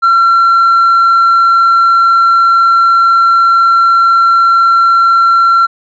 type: tone with tanh clipping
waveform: sine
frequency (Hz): 1361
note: F6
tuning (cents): -45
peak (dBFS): -5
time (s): 0.02-5.67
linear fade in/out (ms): 20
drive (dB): 1
effects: none